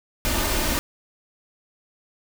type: noise with comb filter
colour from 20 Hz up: pink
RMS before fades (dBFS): -23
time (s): 0.25-0.79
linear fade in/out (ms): 0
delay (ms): 3.3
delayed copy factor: +0.55
effects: none